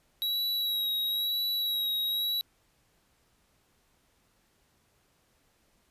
square tone with vibrato, 3870 Hz, B7, 36 cents flat, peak -28 dBFS, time 0.22-2.41 s, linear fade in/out 0 ms, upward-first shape sine, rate 1 Hz, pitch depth 28 cents each way, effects pink hiss -69 dBFS RMS until 5.9 s + resampled to 32000 Hz

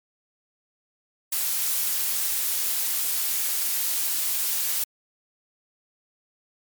blue noise, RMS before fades -25 dBFS, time 1.32-4.84 s, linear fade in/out 5 ms, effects MP3 96 kbps

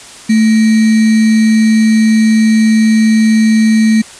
sine tone with sample-and-hold, 220 Hz, A3, in tune, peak -5 dBFS, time 0.29-4.02 s, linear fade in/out 10 ms, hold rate 2100 Hz, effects white hiss -33 dBFS RMS until 4.19 s + resampled to 22050 Hz

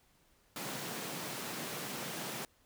pink high-pass noise, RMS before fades -41 dBFS, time 0.56-2.45 s, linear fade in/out 2 ms, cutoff 130 Hz, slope 48 dB/octave, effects pink hiss -69 dBFS RMS until 2.65 s

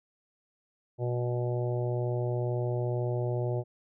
harmonic tone, 122.1 Hz, B2, 19 cents flat, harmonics 1 / 3 / 4 / 5 / 6 / 7, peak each -29 / -34 / -38 / -37 / -45 / -46 dBFS, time 0.98-3.64 s, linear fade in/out 50 ms, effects none

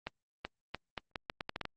accelerating click train, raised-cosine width 0.3 ms, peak -20 dBFS, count 11, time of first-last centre 0.07-1.653 s, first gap 380 ms, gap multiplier 0.78, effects Opus 24 kbps

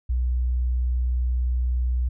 sine tone, 61.74 Hz, B1, in tune, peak -20 dBFS, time 0.09-2.09 s, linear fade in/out 10 ms, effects none

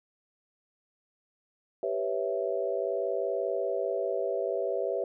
sine chord, C# half-diminished seventh, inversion second, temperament equal, 392 / 493.9 / 554.4 / 659.3 Hz, G4 / B4 / C#5 / E5, 0 / 0 / 0 / 0 cents, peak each -33 dBFS, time 1.83-5.04 s, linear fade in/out 2 ms, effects none

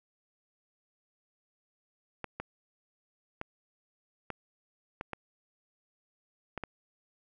clicks, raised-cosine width 0.5 ms, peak -21 dBFS, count 8, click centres 2.243 / 2.4 / 3.414 / 4.303 / 5.011 / 5.133 / 6.577 / 6.637 s, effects none

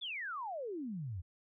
sine exponential sweep, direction down, 3599 to 80.9 Hz, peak -38 dBFS, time 0.01-1.22 s, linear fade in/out 20 ms, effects none

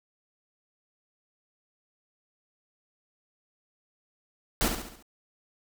pink noise with echo, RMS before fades -25 dBFS, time 4.61-4.68 s, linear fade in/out 0 ms, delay 69 ms, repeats 5, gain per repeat -6 dB, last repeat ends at 5.025 s, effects none

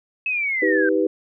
sine linear sweep, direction down, 2600 to 1535 Hz, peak -20 dBFS, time 0.26-0.89 s, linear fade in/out 2 ms
sine chord, Eb augmented, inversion none, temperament equal with one note detuned, 317.8 / 392 / 493.9 Hz, Eb4 / G4 / B4, +37 / 0 / 0 cents, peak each -21 dBFS, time 0.62-1.07 s, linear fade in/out 5 ms
effects none

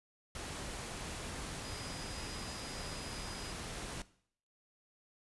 sine tone in noise, 4947 Hz, D#8, 11 cents flat, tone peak -51 dBFS, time 1.64-3.52 s, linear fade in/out 2 ms, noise pink, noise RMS -43 dBFS, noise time 0.35-4.02 s, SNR -11 dB, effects noise-tail reverb RT60 0.6 s tail -18 dB re dry + resampled to 24000 Hz

